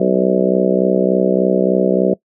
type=harmonic tone with a mistuned harmonic; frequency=63.4 Hz; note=B1; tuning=46 cents sharp; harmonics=3 / 4 / 5 / 6 / 7 / 8 / 9 / 10; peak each=-17 / -23 / -22 / -17 / -21 / -19 / -21 / -22 dBFS; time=0-2.14 s; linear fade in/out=5 ms; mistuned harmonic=10; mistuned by=+20 cents; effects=noise-tail reverb RT60 0.1 s tail -21 dB re dry